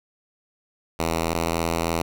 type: tone pair in turn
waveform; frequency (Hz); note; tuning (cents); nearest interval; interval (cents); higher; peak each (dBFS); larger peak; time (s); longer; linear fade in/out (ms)
5% pulse; 82.41 / 83.22; E2 / E2; 0 / +17; unison; 17; second; -11; neither; 0.99-1.34 / 1.34-2.02; second; 5
effects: none